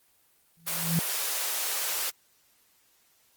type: tone with exponential growth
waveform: sine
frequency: 166.2 Hz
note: E3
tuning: 15 cents sharp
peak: -20 dBFS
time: 0.57-0.99 s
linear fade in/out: 0 ms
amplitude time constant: 90 ms
type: high-pass noise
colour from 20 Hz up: white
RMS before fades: -30 dBFS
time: 0.66-2.11 s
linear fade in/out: 20 ms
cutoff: 430 Hz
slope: 24 dB/octave
effects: white hiss -65 dBFS RMS until 3.36 s + Opus 24 kbps

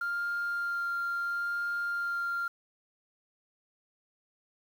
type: tone with vibrato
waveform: sine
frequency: 1396.9 Hz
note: F6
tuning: in tune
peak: -28 dBFS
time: 0.01-2.48 s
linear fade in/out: 5 ms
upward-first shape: sine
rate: 0.74 Hz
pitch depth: 8 cents each way
effects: tanh soft clip ceiling -27 dBFS + 9-bit

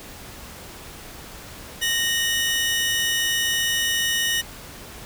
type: tone pair together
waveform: sawtooth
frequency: 1855 / 2953 Hz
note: A#6 / F#7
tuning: -9 / -4 cents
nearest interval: minor sixth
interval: 805 cents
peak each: -20 dBFS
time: 1.81-4.42 s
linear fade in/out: 20 ms
effects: pink hiss -40 dBFS RMS until 5.05 s

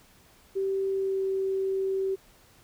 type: tone with pitch glide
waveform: sine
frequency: 387.7 to 384.8 Hz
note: G4 to G4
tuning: -19 to -32 cents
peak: -25 dBFS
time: 0.55-2.16 s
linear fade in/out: 20 ms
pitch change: -13 cents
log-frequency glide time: 0.91-1.24 s
effects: pink hiss -58 dBFS RMS until 2.63 s

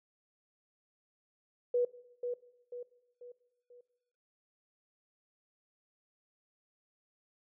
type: tone with echo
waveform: sine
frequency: 488.1 Hz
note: B4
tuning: 20 cents flat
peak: -26 dBFS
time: 1.74-1.85 s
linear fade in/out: 5 ms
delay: 490 ms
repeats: 4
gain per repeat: -7 dB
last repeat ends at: 3.81 s
effects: noise-tail reverb RT60 0.9 s tail -19 dB re dry

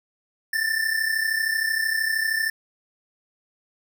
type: tone pair together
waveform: square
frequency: 1767 / 1800 Hz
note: A6 / A6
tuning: +7 / +39 cents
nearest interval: unison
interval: 32 cents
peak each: -24 / -27 dBFS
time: 0.53-2.5 s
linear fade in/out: 5 ms
effects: none

